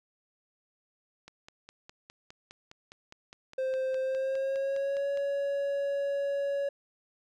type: click train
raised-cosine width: 0.2 ms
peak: -30 dBFS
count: 20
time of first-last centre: 1.28-5.173 s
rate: 4.88 Hz
type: tone with pitch glide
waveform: triangle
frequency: 523.3 to 560.9 Hz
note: C5 to C#5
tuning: 0 to +20 cents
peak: -26 dBFS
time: 3.58-6.69 s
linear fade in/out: 5 ms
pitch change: +120 cents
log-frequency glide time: 4-5.08 s
effects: none